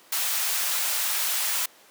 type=high-pass noise; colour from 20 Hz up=white; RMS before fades=-26 dBFS; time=0.12-1.66 s; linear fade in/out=5 ms; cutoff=760 Hz; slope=12 dB/octave; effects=pink hiss -53 dBFS RMS until 1.9 s + high-pass 400 Hz 12 dB/octave